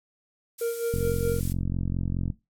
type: noise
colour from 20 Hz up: violet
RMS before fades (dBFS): -35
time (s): 0.58-1.53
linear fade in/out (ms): 10
type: tone with tremolo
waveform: triangle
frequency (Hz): 466.2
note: A#4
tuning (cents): 0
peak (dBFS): -21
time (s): 0.61-1.4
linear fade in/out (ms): 5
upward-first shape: sine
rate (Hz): 4.8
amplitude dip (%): 65
type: click train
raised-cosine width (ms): 5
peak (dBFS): -16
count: 62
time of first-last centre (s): 0.94-2.302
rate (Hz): 44.8
effects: noise-tail reverb RT60 0.2 s tail -18 dB re dry + low-pass 12000 Hz 12 dB/octave